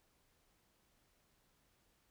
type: silence
effects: pink hiss -75 dBFS RMS until 2.1 s